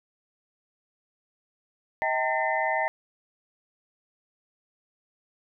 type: tone cluster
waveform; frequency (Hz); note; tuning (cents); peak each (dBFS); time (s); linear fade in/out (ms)
sine; 636 / 781 / 902 / 1810 / 2033; D#5 / G5 / A5 / A6 / B6; +38 / -7 / +43 / +48 / +50; -29 / -30 / -29 / -31 / -31; 2.02-2.88; 0
effects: none